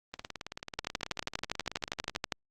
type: two click trains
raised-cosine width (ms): 0.2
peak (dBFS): -13 / -21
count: 20 / 38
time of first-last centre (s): 0.79-2.322 / 0.14-2.151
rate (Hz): 12.4 / 18.4
effects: Opus 32 kbps